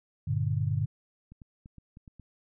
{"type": "chord", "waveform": "sine", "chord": "G minor", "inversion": "none", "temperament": "just", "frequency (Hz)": [98, 117.6, 147], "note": ["G2", "Bb2", "D3"], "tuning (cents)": [0, 16, 2], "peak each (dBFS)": -30, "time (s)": [0.27, 0.86], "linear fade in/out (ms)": 10}
{"type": "clicks", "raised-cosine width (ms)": 5, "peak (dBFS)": -36, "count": 7, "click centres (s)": [1.32, 1.418, 1.659, 1.783, 1.971, 2.078, 2.197]}
{"effects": []}